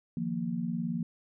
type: chord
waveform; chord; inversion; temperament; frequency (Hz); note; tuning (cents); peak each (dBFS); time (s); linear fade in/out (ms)
sine; Eb suspended second; none; equal; 155.56 / 174.61 / 233.1; Eb3 / F3 / Bb3; 0 / 0 / 0; -39 / -33 / -33; 0.17-1.03; 2
effects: none